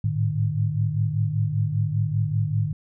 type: tone cluster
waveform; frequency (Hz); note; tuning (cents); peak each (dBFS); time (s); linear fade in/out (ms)
sine; 104.8 / 109.9 / 150.8; G#2 / A2 / D3; +16 / -2 / +46; -25; 0.04-2.73; 5
effects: none